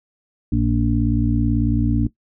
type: harmonic tone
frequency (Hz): 58.2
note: A#1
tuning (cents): -2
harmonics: 1 / 2 / 4 / 5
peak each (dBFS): -21 / -21 / -21 / -21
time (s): 0.52-2.07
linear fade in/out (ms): 5
effects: noise-tail reverb RT60 0.1 s tail -17 dB re dry